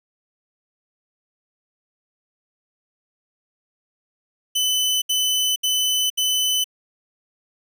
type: tone bursts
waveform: sawtooth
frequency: 3015 Hz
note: F#7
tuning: 32 cents sharp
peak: -15 dBFS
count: 4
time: 4.55-6.643 s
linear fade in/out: 10 ms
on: 470 ms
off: 71 ms
effects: none